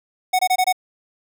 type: tone bursts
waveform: square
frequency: 740 Hz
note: F#5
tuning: in tune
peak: -15 dBFS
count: 5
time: 0.33-0.727 s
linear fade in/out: 10 ms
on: 61 ms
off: 23 ms
effects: none